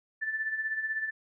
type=tone with tremolo; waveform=sine; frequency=1760 Hz; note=A6; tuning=in tune; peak=-27 dBFS; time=0.21-1.11 s; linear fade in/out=20 ms; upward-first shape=sine; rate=16 Hz; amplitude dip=60%; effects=none